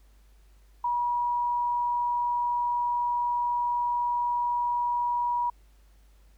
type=tone; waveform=sine; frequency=964 Hz; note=B5; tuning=42 cents flat; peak=-24 dBFS; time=0.84-5.5 s; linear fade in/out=5 ms; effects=added 50 Hz sine -54 dBFS peak until 6.37 s + pink hiss -67 dBFS RMS until 6.37 s